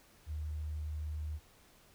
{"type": "tone", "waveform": "sine", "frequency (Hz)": 76.4, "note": "D#2", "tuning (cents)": -31, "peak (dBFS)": -36, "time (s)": [0.26, 1.4], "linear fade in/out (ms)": 50, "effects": ["pink hiss -63 dBFS RMS until 1.94 s"]}